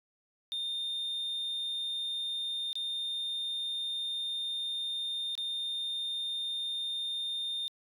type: tone with dropouts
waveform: sine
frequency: 3633 Hz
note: A#7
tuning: 45 cents flat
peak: -30 dBFS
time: 0.52-7.68 s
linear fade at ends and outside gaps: 0 ms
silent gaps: 2.73-2.755 / 5.352-5.378 s
effects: tanh soft clip ceiling -31 dBFS